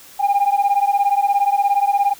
sine beating tone pair, 797 / 814 Hz, G5 / G#5, +28 / -35 cents, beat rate 17 Hz, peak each -15 dBFS, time 0.19-2.14 s, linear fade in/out 20 ms, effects tanh soft clip ceiling -10 dBFS + white hiss -43 dBFS RMS until 2.19 s

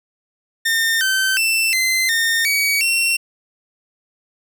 sawtooth tone with pitch steps, 1817 / 1543 / 2670 / 2064 / 1826 / 2263 / 2722 Hz, A#6 / G6 / E7 / C7 / A#6 / C#7 / F7, -45 / -28 / +22 / -24 / -36 / +35 / -45 cents, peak -12 dBFS, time 0.65-3.17 s, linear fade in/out 10 ms, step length 360 ms, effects none

